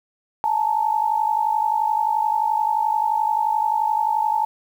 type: tone pair together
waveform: sine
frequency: 855.5 / 907 Hz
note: A5 / A#5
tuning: -49 / -48 cents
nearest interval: minor second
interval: 101 cents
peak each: -20 / -21 dBFS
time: 0.44-4.45 s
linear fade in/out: 0 ms
effects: 8-bit